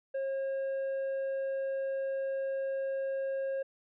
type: tone with tanh clipping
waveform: triangle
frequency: 540 Hz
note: C#5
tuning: 45 cents flat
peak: -32 dBFS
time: 0.14-3.63 s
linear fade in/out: 10 ms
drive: 9 dB
effects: none